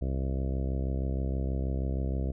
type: harmonic tone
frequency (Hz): 66.3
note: C2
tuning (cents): +23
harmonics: 1 / 2 / 3 / 4 / 5 / 6 / 7 / 8 / 9 / 10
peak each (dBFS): -29 / -35 / -39 / -41 / -43 / -45 / -46 / -47 / -48 / -49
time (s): 0.01-2.32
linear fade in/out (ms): 10
effects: none